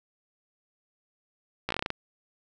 slowing click train, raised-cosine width 0.3 ms, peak -13 dBFS, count 9, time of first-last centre 1.69-1.904 s, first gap 15 ms, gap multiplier 1.16, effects none

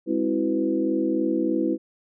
sine tone cluster, 205.6 / 266.2 / 326.1 / 369.3 / 498.6 Hz, G#3 / C4 / E4 / F#4 / B4, -17 / +30 / -19 / -3 / +16 cents, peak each -30 / -27 / -23 / -31 / -30 dBFS, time 0.06-1.78 s, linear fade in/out 50 ms, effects none

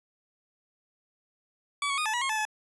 20% pulse tone with pitch steps, 1143 / 1112 / 1233 / 868 / 966 / 1079 / 870 / 858 Hz, D6 / C#6 / D#6 / A5 / B5 / C#6 / A5 / A5, -47 / +5 / -16 / -24 / -39 / -47 / -20 / -44 cents, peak -22 dBFS, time 1.82-2.452 s, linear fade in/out 2 ms, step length 79 ms, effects resampled to 24000 Hz

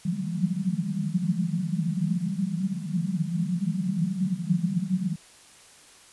pink band-pass noise, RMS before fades -27 dBFS, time 0.05-5.16 s, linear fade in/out 5 ms, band 160 to 200 Hz, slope 96 dB/octave, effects white hiss -52 dBFS RMS until 6.12 s + resampled to 24000 Hz

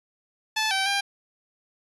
10% pulse tone with pitch steps, 871 / 773 / 798 Hz, A5 / G5 / G5, -18 / -24 / +31 cents, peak -14 dBFS, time 0.56-1.01 s, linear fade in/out 10 ms, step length 150 ms, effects resampled to 24000 Hz

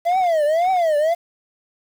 triangle tone with vibrato, 667 Hz, E5, 20 cents sharp, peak -13 dBFS, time 0.05-1.15 s, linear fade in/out 20 ms, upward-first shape triangle, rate 1.9 Hz, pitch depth 250 cents each way, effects 7-bit

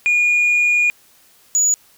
sine tone pair in turn, 2437 / 6871 Hz, D#7 / A8, -37 / -42 cents, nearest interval octave + tritone, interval 1795 cents, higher second, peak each -10 dBFS, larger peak neither, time 0.06-0.9 / 1.55-1.74 s, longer first, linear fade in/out 0 ms, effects tanh soft clip ceiling -11 dBFS + white hiss -52 dBFS RMS until 1.97 s

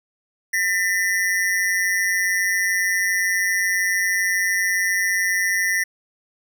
square ring-modulated tone, 1901 Hz, A#6, 33 cents sharp, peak -16 dBFS, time 0.53-5.84 s, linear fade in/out 10 ms, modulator 93.6 Hz, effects none

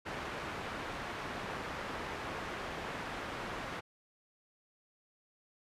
white low-pass noise, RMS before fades -41 dBFS, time 0.05-3.81 s, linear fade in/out 20 ms, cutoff 1600 Hz, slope 12 dB/octave, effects resampled to 32000 Hz

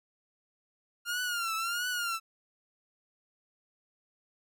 sawtooth tone with vibrato, 1396.9 Hz, F6, in tune, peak -27 dBFS, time 1.05-2.2 s, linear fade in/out 50 ms, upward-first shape triangle, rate 1.5 Hz, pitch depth 120 cents each way, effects none

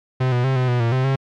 45% pulse tone with pitch steps, 128.8 / 122.8 / 132.7 / 127.4 / 122.7 / 116.1 / 129.8 / 134.6 Hz, C3 / B2 / C3 / C3 / B2 / A#2 / C3 / C3, -27 / -9 / +25 / -46 / -11 / -7 / -13 / +49 cents, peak -16 dBFS, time 0.2-1.16 s, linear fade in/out 10 ms, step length 120 ms, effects low-pass 3000 Hz 12 dB/octave + MP3 96 kbps

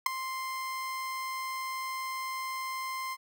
30% pulse tone with ADSR envelope, 1047 Hz, C6, 1 cent sharp, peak -16 dBFS, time 0.06-3.17 s, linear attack 4 ms, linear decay 8 ms, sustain -15 dB, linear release 44 ms, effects none

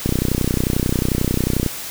click train, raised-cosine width 3 ms, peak -5 dBFS, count 51, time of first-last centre 0.06-1.663 s, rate 31.2 Hz, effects white hiss -30 dBFS RMS until 1.9 s

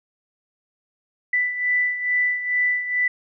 sine beating tone pair, 1983 / 1985.3 Hz, B6 / B6, +7 / +9 cents, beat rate 2.3 Hz, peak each -20 / -26 dBFS, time 1.33-3.08 s, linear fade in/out 5 ms, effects none

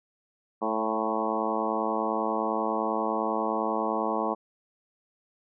harmonic tone with a mistuned harmonic, 110 Hz, A2, in tune, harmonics 2 / 3 / 4 / 5 / 6 / 7 / 8 / 9 / 10, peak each -34 / -34 / -34 / -34 / -34 / -34 / -34 / -34 / -34 dBFS, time 0.61-4.35 s, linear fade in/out 20 ms, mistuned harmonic 6, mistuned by +19 cents, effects none

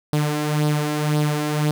sawtooth tone with flanger, 150 Hz, D3, 37 cents sharp, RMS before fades -21 dBFS, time 0.13-1.71 s, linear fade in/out 0 ms, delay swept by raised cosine 0.21 to 3.01 ms, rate 1.9 Hz, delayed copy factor +0.55, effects none

